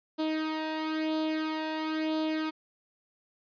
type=tone with flanger; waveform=sawtooth; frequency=313.6 Hz; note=D#4; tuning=14 cents sharp; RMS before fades=-31 dBFS; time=0.18-2.51 s; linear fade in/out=20 ms; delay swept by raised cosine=0.24 to 1.15 ms; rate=1 Hz; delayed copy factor=+0.65; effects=resampled to 11025 Hz